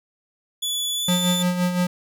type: tone with pitch glide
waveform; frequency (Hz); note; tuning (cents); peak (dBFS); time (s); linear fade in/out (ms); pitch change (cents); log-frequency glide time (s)
sawtooth; 3436 to 3518; A7 to A7; -42 to -1; -20; 0.62-1.43; 10; +41; 0.94-1.15
type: tone with tremolo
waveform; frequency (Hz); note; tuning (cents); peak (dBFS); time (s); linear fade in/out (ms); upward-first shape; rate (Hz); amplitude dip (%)
square; 179; F3; +43; -18; 1.08-1.87; 5; sine; 5.8; 55
effects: none